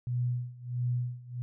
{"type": "tone with tremolo", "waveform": "sine", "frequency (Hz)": 122.9, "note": "B2", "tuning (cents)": -8, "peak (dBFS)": -26, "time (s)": [0.07, 1.42], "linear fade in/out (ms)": 0, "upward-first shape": "sine", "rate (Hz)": 1.5, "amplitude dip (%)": 90, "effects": []}